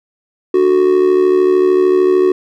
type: tone with amplitude modulation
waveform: triangle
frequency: 370 Hz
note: F#4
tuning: in tune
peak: -3 dBFS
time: 0.54-2.32 s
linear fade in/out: 5 ms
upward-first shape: sine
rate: 73.3 Hz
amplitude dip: 70%
effects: none